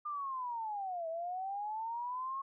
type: linear two-way sweep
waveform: sine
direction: down then up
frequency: 1211 to 643 to 1096 Hz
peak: -36 dBFS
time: 0.05-2.42 s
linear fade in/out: 10 ms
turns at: 1.08 s
effects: none